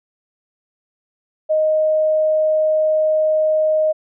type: tone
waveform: sine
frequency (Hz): 622.3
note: D#5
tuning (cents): 0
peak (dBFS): -13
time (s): 1.49-3.93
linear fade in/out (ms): 20
effects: none